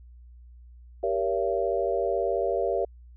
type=chord; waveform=sine; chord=G diminished seventh; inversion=none; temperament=just; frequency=392 / 470.4 / 564.5 / 677.4 Hz; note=G4 / Bb4 / Db5 / Fb5; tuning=0 / +16 / +31 / +47 cents; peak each=-29 dBFS; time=1.03-2.85 s; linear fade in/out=5 ms; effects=added 60 Hz sine -46 dBFS peak until 3.16 s

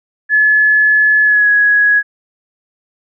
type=tone with pitch glide; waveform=sine; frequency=1713 to 1671 Hz; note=A6 to G#6; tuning=-47 to +10 cents; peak=-7 dBFS; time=0.29-2.03 s; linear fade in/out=50 ms; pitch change=-43 cents; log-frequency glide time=1.23-1.49 s; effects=none

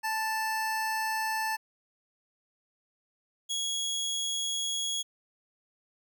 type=tone pair in turn; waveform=25% pulse; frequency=880 / 3330 Hz; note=A5 / G#7; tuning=0 / +4 cents; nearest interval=octave + major seventh; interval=2304 cents; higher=second; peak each=-25 / -26 dBFS; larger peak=first; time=0.03-1.57 / 3.49-5.03 s; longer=neither; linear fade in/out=20 ms; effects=none

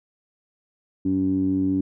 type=tone with low-pass filter; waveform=15% pulse; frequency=94.7 Hz; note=F#2; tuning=41 cents sharp; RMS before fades=-22 dBFS; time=1.05-1.81 s; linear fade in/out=5 ms; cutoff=280 Hz; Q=6.2; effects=none

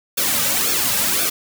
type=noise with flanger; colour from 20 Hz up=white; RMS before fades=-19 dBFS; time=0.17-1.3 s; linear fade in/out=10 ms; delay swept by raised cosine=1 to 2.9 ms; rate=1.9 Hz; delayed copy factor=-0.75; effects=none

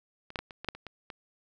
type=clicks; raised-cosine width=0.3 ms; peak=-29 / -16 / -19 / -28 / -24 / -14 / -29 / -25 / -25 dBFS; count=9; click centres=0.304 / 0.358 / 0.39 / 0.508 / 0.646 / 0.687 / 0.75 / 0.867 / 1.102 s; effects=none

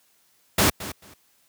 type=noise with echo; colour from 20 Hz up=pink; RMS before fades=-18 dBFS; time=0.58-0.7 s; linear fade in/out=5 ms; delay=220 ms; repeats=2; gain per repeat=-15 dB; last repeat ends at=1.14 s; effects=white hiss -63 dBFS RMS until 1.48 s + high-pass 80 Hz 12 dB/octave

